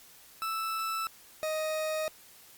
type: tone pair in turn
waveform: 40% pulse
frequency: 1318.5 / 624.6 Hz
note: E6 / D#5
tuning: 0 / +7 cents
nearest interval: octave + minor second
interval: 1293 cents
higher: first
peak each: -30 / -29 dBFS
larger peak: second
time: 0.42-1.07 / 1.43-2.08 s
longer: neither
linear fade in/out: 0 ms
effects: white hiss -55 dBFS RMS until 2.57 s + Opus 48 kbps